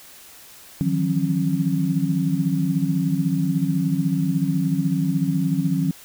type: tone cluster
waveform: sine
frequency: 154 / 167.8 / 184.1 / 271.4 Hz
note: D#3 / E3 / F#3 / C#4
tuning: -17 / +31 / -8 / -36 cents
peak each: -24 dBFS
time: 0.81-5.91 s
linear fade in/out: 0 ms
effects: white hiss -45 dBFS RMS until 6.04 s